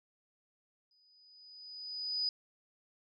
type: tone with exponential growth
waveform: sine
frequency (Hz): 4972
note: D#8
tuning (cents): -2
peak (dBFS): -29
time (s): 0.91-2.29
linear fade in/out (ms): 2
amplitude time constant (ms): 300
effects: none